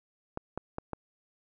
clicks, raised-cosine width 1 ms, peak -20 dBFS, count 4, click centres 0.374 / 0.576 / 0.784 / 0.933 s, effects none

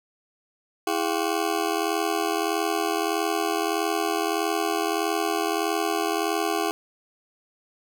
20% pulse ring-modulated tone, 370 Hz, F#4, in tune, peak -15 dBFS, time 0.87-6.71 s, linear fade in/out 0 ms, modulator 40.8 Hz, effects none

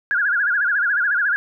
sine tone with vibrato, 1539 Hz, G6, 32 cents flat, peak -16 dBFS, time 0.11-1.36 s, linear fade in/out 0 ms, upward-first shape sine, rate 14 Hz, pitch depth 170 cents each way, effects none

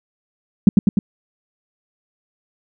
sine tone with echo, 199.9 Hz, G3, 34 cents sharp, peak -3 dBFS, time 0.67-0.69 s, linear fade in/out 2 ms, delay 100 ms, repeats 3, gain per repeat -3 dB, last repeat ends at 0.99 s, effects none

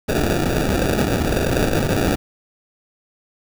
white noise with sample-and-hold, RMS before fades -19 dBFS, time 0.08-2.16 s, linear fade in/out 10 ms, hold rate 1050 Hz, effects none

